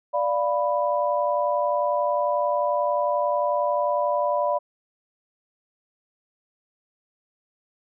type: chord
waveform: sine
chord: B diminished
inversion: first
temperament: equal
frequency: 587.3 / 698.5 / 987.8 Hz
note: D5 / F5 / B5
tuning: 0 / 0 / 0 cents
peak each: -23 / -27 / -25 dBFS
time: 0.13-4.59 s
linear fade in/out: 20 ms
effects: none